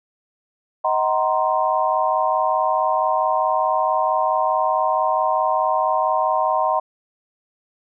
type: chord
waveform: sine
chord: C half-diminished seventh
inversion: first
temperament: just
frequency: 627.9 / 753.5 / 941.9 / 1046.5 Hz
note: Eb5 / Gb5 / Bb5 / C6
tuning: +16 / +31 / +18 / 0 cents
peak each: -22 dBFS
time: 0.84-6.8 s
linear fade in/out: 10 ms
effects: none